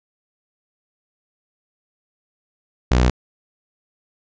sawtooth tone, 61.74 Hz, B1, in tune, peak -9 dBFS, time 2.91-3.1 s, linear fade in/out 5 ms, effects resampled to 16000 Hz

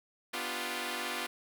5% pulse chord, G dominant seventh, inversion first, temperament equal, 246.9 / 293.7 / 349.2 / 392 Hz, B3 / D4 / F4 / G4, 0 / 0 / 0 / 0 cents, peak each -28 / -32 / -26 / -32 dBFS, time 0.33-1.27 s, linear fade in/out 10 ms, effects none

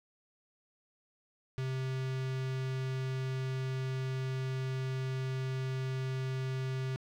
square tone with notch filter, 131.1 Hz, C3, 4 cents sharp, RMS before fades -35 dBFS, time 1.58-6.96 s, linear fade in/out 0 ms, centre 780 Hz, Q 1.4, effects low-pass 5000 Hz 12 dB/octave + 11-bit

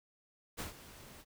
pink noise with ADSR envelope, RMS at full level -40 dBFS, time 0.57-1.25 s, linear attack 26 ms, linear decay 130 ms, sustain -14 dB, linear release 50 ms, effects none

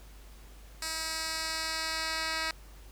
10% pulse tone with band-pass filter sweep, 320.6 Hz, E4, 48 cents flat, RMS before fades -34 dBFS, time 0.82-2.51 s, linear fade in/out 2 ms, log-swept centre 6700 to 3500 Hz, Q 1, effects added 50 Hz sine -49 dBFS peak until 2.91 s + pink hiss -57 dBFS RMS until 2.91 s

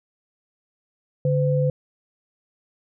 sine tone pair together, 144 / 508.9 Hz, D3 / C5, -34 / -48 cents, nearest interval octave + minor seventh, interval 2186 cents, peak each -19 / -22 dBFS, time 1.25-1.7 s, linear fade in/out 2 ms, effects none

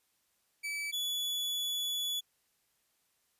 40% pulse tone pair in turn, 2301 / 3419 Hz, D7 / G#7, -36 / +50 cents, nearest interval perfect fifth, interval 686 cents, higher second, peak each -34 / -31 dBFS, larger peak second, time 0.63-0.92 / 0.92-2.21 s, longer second, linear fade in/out 20 ms, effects white hiss -75 dBFS RMS until 3.39 s + resampled to 32000 Hz

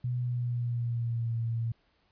sine tone with pitch glide, 123.47 to 115.2 Hz, B2 to A#2, 0 to -20 cents, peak -28 dBFS, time 0.04-1.72 s, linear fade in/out 5 ms, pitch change -120 cents, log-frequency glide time 0.18-1.35 s, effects pink hiss -70 dBFS RMS until 2.11 s + resampled to 11025 Hz

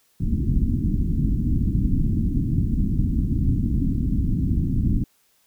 pink low-pass noise, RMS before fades -21 dBFS, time 0.2-5.04 s, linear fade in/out 5 ms, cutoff 290 Hz, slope 48 dB/octave, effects white hiss -63 dBFS RMS until 5.46 s

